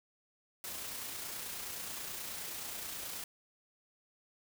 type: noise with amplitude modulation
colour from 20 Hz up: white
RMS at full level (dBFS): -41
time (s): 0.64-3.24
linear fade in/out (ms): 2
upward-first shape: sine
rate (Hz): 29.4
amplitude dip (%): 30
effects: none